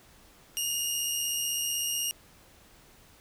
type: tone pair together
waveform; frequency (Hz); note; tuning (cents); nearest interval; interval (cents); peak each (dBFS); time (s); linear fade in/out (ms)
15% pulse; 2830 / 2906; F7 / F#7; +22 / -32; unison; 46; -22 / -29; 0.57-2.11; 0
effects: pink hiss -57 dBFS RMS until 3.2 s